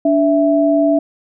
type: tone pair together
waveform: sine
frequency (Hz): 290.8 / 659.3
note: D4 / E5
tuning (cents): -17 / 0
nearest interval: octave + major second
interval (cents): 1417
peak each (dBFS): -13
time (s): 0.05-0.99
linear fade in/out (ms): 5
effects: none